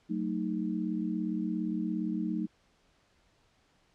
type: chord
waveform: sine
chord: D# diminished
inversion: first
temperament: just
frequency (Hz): 186.68 / 224 / 311.1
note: F#3 / A3 / D#4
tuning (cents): +16 / +31 / 0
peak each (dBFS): -34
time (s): 0.09-2.47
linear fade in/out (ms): 20
effects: pink hiss -68 dBFS RMS until 3.94 s + low-pass 6000 Hz 12 dB/octave